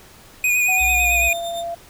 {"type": "tone with vibrato", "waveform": "square", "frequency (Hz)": 2470, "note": "D#7", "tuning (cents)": -13, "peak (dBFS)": -16, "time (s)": [0.44, 1.33], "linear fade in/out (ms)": 2, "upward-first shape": "sine", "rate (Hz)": 9, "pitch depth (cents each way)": 29}
{"type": "tone with pitch glide", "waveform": "sine", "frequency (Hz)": [748, 682], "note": ["F#5", "F5"], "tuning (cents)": [19, -41], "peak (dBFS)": -24, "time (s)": [0.68, 1.75], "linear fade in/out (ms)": 10, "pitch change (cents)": -160, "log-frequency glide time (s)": [0.86, 1.24]}
{"type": "tone with tremolo", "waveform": "sawtooth", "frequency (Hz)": 3614, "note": "A7", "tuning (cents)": 46, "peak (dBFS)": -26, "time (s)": [0.77, 1.65], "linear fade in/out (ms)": 50, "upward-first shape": "triangle", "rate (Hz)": 8.9, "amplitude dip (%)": 75}
{"type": "tone", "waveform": "sine", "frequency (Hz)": 63.7, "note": "C2", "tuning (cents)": -46, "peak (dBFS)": -25, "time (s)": [0.8, 1.3], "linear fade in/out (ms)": 20}
{"effects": ["pink hiss -46 dBFS RMS until 1.89 s"]}